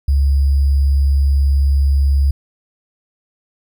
sine tone with sample-and-hold, 69.3 Hz, C#2, in tune, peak -10 dBFS, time 0.08-2.31 s, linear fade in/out 5 ms, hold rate 4900 Hz, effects none

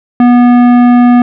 sine tone with tanh clipping, 243.7 Hz, B3, 23 cents flat, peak -4 dBFS, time 0.2-1.22 s, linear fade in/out 2 ms, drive 14 dB, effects none

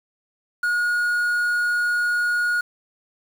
triangle tone with quantisation, 1443 Hz, F#6, 44 cents flat, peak -17 dBFS, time 0.63-2.61 s, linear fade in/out 5 ms, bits 7, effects none

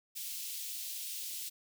white high-pass noise, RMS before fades -41 dBFS, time 0.15-1.5 s, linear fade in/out 20 ms, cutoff 2800 Hz, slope 24 dB/octave, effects none

